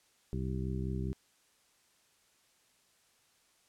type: harmonic tone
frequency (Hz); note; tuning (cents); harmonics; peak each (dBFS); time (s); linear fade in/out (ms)
64.8; C2; -16; 1 / 2 / 3 / 4 / 5 / 6; -37 / -37 / -39 / -49 / -45 / -44; 0.33-1.13; 0
effects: white hiss -69 dBFS RMS until 3.68 s + low-pass 10000 Hz 12 dB/octave